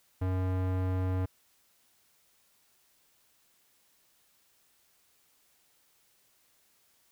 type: tone with low-pass filter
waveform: square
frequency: 92.8 Hz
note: F#2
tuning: 6 cents sharp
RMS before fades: -30 dBFS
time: 0.21-1.26 s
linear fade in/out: 10 ms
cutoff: 1500 Hz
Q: 0.54
effects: white hiss -68 dBFS RMS until 7.11 s